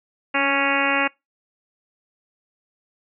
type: harmonic tone with a mistuned harmonic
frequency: 277.2 Hz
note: C#4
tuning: in tune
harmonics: 1 / 2 / 3 / 4 / 5 / 6 / 7 / 8 / 9 / 10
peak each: -27 / -27 / -27 / -27 / -27 / -27 / -27 / -27 / -27 / -27 dBFS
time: 0.34-1.08 s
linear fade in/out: 10 ms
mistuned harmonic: 1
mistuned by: +18 cents
effects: noise-tail reverb RT60 0.2 s tail -24 dB re dry